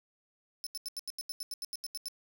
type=tone bursts; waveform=sawtooth; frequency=5274 Hz; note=E8; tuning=in tune; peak=-33 dBFS; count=14; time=0.64-2.083 s; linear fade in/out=0 ms; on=26 ms; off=83 ms; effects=none